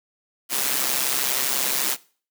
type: noise with amplitude modulation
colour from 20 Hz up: white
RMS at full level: -20 dBFS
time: 0.49-1.97 s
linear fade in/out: 50 ms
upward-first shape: sine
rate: 132 Hz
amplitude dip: 75%
effects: noise-tail reverb RT60 0.4 s tail -20 dB re dry + high-pass 200 Hz 12 dB/octave